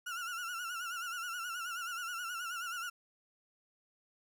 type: tone with vibrato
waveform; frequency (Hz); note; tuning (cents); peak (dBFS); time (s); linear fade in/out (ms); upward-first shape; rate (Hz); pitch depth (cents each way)
35% pulse; 1402; F6; +6; -36; 0.06-2.9; 10; sine; 9.4; 86
effects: none